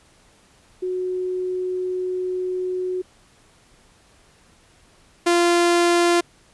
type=tone pair in turn; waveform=sine / sawtooth; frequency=367.1 / 345.9 Hz; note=F#4 / F4; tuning=-14 / -17 cents; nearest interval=minor second; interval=103 cents; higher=first; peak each=-22 / -11 dBFS; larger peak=second; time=0.82-3.02 / 5.26-6.21 s; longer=first; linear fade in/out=10 ms; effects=pink hiss -55 dBFS RMS until 6.53 s + resampled to 24000 Hz

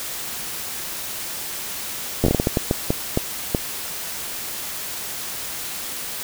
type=slowing click train; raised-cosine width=2 ms; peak=-4 dBFS; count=13; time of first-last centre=2.24-3.548 s; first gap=10 ms; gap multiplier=1.39; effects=white hiss -30 dBFS RMS until 6.23 s

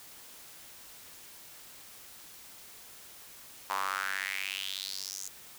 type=tone with high-pass filter sweep; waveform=square; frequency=48.24 Hz; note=G1; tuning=27 cents flat; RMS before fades=-36 dBFS; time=3.7-5.28 s; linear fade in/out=0 ms; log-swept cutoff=960 to 6900 Hz; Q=4.5; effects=white hiss -51 dBFS RMS until 5.58 s

